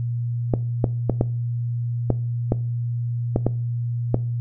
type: clicks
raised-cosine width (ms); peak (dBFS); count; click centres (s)
2; -5; 9; 0.538 / 0.842 / 1.097 / 1.211 / 2.103 / 2.521 / 3.361 / 3.466 / 4.144
effects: noise-tail reverb RT60 0.4 s tail -19 dB re dry + added 119 Hz sine -22 dBFS peak until 4.4 s